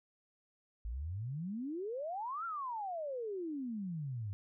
sine exponential two-way sweep, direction up then down, 51.8 to 1396.9 to 95.7 Hz, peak -37 dBFS, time 0.85-4.33 s, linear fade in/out 0 ms, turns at 2.45 s, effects none

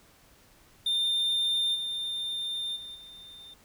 triangle tone with level steps, 3608 Hz, A7, 43 cents sharp, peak -23 / -29 / -38 / -44 dBFS, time 0.86-3.54 s, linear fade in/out 5 ms, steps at 1.74 / 2.75 / 2.94 s, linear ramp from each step 20 ms, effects pink hiss -59 dBFS RMS until 3.64 s

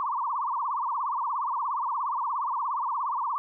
sine tone with vibrato, 1039 Hz, C6, 12 cents flat, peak -26 dBFS, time 0-3.38 s, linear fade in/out 0 ms, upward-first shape triangle, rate 17 Hz, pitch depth 260 cents each way, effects none

